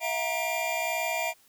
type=tone cluster; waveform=square; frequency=653 / 715 / 941 / 2379 Hz; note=E5 / F5 / A#5 / D7; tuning=-17 / +41 / +16 / +22 cents; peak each=-33 / -35 / -36 / -32 dBFS; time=0-1.34 s; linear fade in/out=50 ms; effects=white hiss -61 dBFS RMS until 1.48 s